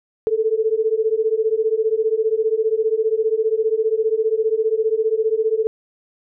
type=beating tone pair; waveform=sine; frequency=433.8 / 448.8 Hz; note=A4 / A4; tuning=-25 / +34 cents; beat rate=15 Hz; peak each=-19 dBFS; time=0.27-5.67 s; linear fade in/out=0 ms; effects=none